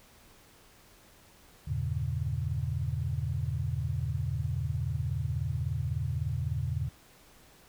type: chord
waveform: sine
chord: E diminished seventh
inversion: none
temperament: just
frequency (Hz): 82.41 / 98.89 / 118.67 / 142.4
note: E2 / G2 / Bb2 / Db3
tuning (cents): 0 / +16 / +31 / +47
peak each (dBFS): -34 / -37 / -34 / -34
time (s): 1.67-6.89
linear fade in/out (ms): 10
effects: pink hiss -58 dBFS RMS until 7.68 s